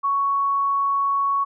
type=tone; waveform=sine; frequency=1113 Hz; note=C#6; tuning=7 cents sharp; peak=-18 dBFS; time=0.03-1.45 s; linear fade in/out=20 ms; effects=none